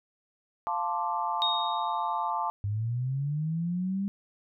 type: chord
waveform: sine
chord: D minor seventh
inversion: first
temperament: equal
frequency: 698.5 / 880 / 1046.5 / 1174.7 Hz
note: F5 / A5 / C6 / D6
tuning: 0 / 0 / 0 / 0 cents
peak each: -35 / -30 / -34 / -34 dBFS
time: 0.67-2.5 s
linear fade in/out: 0 ms
type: tone with exponential decay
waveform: sine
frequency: 3729 Hz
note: A#7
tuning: in tune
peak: -23 dBFS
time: 1.42-2.3 s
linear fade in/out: 0 ms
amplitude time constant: 190 ms
type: linear sweep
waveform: sine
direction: up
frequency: 99 to 201.1 Hz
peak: -27 dBFS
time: 2.64-4.08 s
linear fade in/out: 0 ms
effects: none